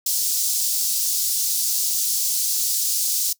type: high-pass noise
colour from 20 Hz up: pink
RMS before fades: -22 dBFS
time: 0.06-3.33 s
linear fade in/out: 5 ms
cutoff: 5000 Hz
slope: 24 dB/octave
effects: noise-tail reverb RT60 0.1 s tail -21 dB re dry